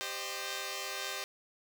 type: chord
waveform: 5% pulse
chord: C minor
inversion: second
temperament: equal with one note detuned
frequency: 392 / 523.3 / 610.2 Hz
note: G4 / C5 / Eb5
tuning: 0 / 0 / -34 cents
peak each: -30 / -29 / -30 dBFS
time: 0.01-1.24 s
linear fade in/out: 0 ms
effects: none